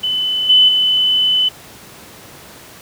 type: tone with level steps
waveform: sine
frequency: 3014 Hz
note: F#7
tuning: 31 cents sharp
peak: -15 / -6 / -11 dBFS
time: 0.03-1.49 s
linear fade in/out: 10 ms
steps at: 0.49 / 0.68 s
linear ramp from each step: 10 ms
effects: pink hiss -38 dBFS RMS until 2.81 s + high-pass 100 Hz 12 dB/octave